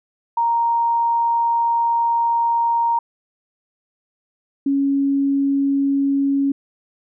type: tone pair in turn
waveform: sine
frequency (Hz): 932.3 / 277.2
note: A#5 / C#4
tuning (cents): 0 / 0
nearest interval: octave + major sixth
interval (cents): 2100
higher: first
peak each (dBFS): -15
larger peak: neither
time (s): 0.37-2.99 / 4.66-6.52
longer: first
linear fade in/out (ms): 5
effects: none